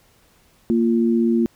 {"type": "tone pair together", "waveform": "sine", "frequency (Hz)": [231.6, 347], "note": ["A#3", "F4"], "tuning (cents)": [-11, -11], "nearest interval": "perfect fifth", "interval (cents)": 700, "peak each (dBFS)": [-16, -20], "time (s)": [0.7, 1.46], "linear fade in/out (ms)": 0, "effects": ["pink hiss -57 dBFS RMS until 1.55 s"]}